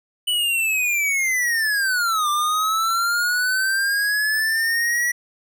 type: linear two-way sweep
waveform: square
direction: down then up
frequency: 2984 to 1179 to 1943 Hz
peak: -19 dBFS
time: 0.27-5.12 s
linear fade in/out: 10 ms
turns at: 2.29 s
effects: none

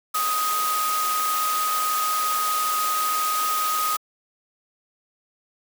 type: tone in noise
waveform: sine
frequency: 1251 Hz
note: D#6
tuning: 9 cents sharp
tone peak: -22 dBFS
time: 0.14-3.97 s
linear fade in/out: 10 ms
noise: white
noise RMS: -28 dBFS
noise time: 0.14-3.97 s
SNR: +3 dB
effects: high-pass 400 Hz 12 dB/octave

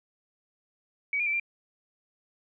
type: tone with pitch steps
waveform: sine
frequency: 2268 / 2417 / 2321 / 2376 Hz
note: C#7 / D7 / D7 / D7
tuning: +39 / +49 / -21 / +20 cents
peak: -25 dBFS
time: 1.13-1.398 s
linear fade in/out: 2 ms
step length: 67 ms
effects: none

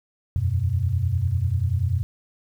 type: chord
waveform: sine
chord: E suspended second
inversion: none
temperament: equal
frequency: 82.41 / 92.5 / 123.47 Hz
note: E2 / F#2 / B2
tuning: 0 / 0 / 0 cents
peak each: -27 / -22 / -25 dBFS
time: 0.36-2.03 s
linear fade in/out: 0 ms
effects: 9-bit

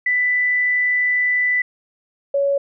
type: tone pair in turn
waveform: sine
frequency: 1987 / 559.8 Hz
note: B6 / C#5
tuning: +10 / +17 cents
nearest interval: octave + minor seventh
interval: 2193 cents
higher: first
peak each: -15 dBFS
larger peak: neither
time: 0.06-1.62 / 2.34-2.58 s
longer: first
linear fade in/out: 5 ms
effects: none

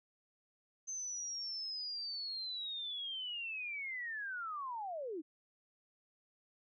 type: linear sweep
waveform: sine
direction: down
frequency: 6260 to 288.3 Hz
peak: -39 dBFS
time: 0.87-5.22 s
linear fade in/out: 20 ms
effects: none

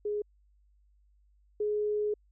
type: tone pair in turn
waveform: sine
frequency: 416.5 / 419.6 Hz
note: G#4 / G#4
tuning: +5 / +18 cents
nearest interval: unison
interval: 13 cents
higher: second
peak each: -29 / -27 dBFS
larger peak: second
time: 0.05-0.22 / 1.6-2.14 s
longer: second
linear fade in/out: 5 ms
effects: added 50 Hz sine -62 dBFS peak until 2.31 s

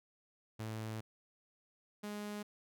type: tone pair in turn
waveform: sawtooth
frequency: 110 / 207.7 Hz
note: A2 / G#3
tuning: 0 / 0 cents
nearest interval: major seventh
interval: 1100 cents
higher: second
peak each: -36 / -37 dBFS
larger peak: first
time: 0.59-1.01 / 2.03-2.43 s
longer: first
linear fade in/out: 10 ms
effects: none

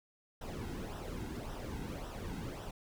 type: noise with flanger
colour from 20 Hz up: brown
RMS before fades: -42 dBFS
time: 0.41-2.71 s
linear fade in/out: 5 ms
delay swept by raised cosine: 0.44 to 1.74 ms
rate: 1.8 Hz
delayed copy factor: -0.65
effects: none

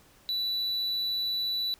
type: tone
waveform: triangle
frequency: 3957 Hz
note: B7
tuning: 3 cents sharp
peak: -26 dBFS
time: 0.29-1.74 s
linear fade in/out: 0 ms
effects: pink hiss -59 dBFS RMS until 1.79 s

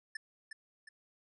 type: tone with echo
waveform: square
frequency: 1760 Hz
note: A6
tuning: in tune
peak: -38 dBFS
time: 0.15-0.17 s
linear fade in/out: 5 ms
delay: 360 ms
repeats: 2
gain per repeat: -6 dB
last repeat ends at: 0.89 s
effects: resampled to 22050 Hz

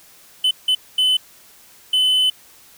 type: tone bursts at uneven times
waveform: triangle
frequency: 3025 Hz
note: F#7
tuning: 38 cents sharp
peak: -12 dBFS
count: 4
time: 0.44-0.51 / 0.68-0.75 / 0.98-1.17 / 1.93-2.3 s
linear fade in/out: 5 ms
effects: white hiss -48 dBFS RMS until 2.77 s

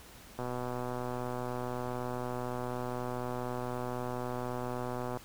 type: click train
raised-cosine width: 1 ms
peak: -23 dBFS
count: 594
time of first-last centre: 0.39-5.172 s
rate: 124 Hz
effects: pink hiss -53 dBFS RMS until 5.24 s

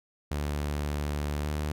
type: tone with pitch glide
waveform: sawtooth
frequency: 73.42 to 74.96 Hz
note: D2 to D2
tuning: 0 to +36 cents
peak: -25 dBFS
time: 0.31-1.72 s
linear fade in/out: 5 ms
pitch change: +36 cents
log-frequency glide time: 1.4-1.49 s
effects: none

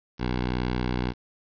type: tone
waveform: 10% pulse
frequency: 61.74 Hz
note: B1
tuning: in tune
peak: -17 dBFS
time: 0.18-1.14 s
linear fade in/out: 50 ms
effects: resampled to 11025 Hz + 8-bit

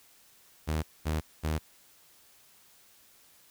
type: tone bursts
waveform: sawtooth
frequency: 78 Hz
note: D#2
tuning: 5 cents sharp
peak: -24 dBFS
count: 3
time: 0.67-1.59 s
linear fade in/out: 20 ms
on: 160 ms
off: 220 ms
effects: white hiss -60 dBFS RMS until 3.5 s

